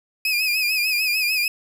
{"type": "tone with vibrato", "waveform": "30% pulse", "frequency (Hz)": 2489, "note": "D#7", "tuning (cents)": 0, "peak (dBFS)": -16, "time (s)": [0.25, 1.48], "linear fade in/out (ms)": 2, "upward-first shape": "sine", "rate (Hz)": 6.7, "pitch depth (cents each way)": 72, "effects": []}